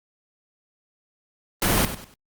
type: noise with echo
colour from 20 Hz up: pink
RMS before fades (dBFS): -20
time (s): 1.62-1.85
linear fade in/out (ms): 2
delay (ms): 97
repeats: 3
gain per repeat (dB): -11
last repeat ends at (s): 2.141
effects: Opus 32 kbps